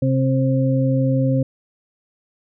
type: harmonic tone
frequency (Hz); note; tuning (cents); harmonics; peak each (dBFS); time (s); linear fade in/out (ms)
132.2; C3; +18; 1 / 2 / 4; -17 / -20 / -23; 0.02-1.43; 5
effects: none